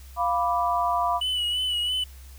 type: chord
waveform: sine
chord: B diminished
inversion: second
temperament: equal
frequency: 698.5 / 987.8 / 1174.7 Hz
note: F5 / B5 / D6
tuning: 0 / 0 / 0 cents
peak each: -25 / -25 / -27 dBFS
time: 0.16-1.21 s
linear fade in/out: 50 ms
type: tone with vibrato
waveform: triangle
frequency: 2960 Hz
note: F#7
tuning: in tune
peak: -22 dBFS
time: 1.21-2.04 s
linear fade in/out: 5 ms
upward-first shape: sine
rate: 3 Hz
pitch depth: 40 cents each way
effects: added 66 Hz sine -42 dBFS peak until 2.38 s + white hiss -53 dBFS RMS until 2.38 s